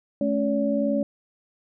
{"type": "tone cluster", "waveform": "sine", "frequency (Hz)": [215.9, 278.1, 571], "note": ["A3", "C#4", "D5"], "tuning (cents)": [-33, 6, -49], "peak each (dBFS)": -25, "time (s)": [0.21, 1.03], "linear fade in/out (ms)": 2, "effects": []}